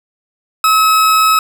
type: tone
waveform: 40% pulse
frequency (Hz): 1286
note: E6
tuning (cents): -43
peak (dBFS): -7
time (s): 0.64-1.39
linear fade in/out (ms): 2
effects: none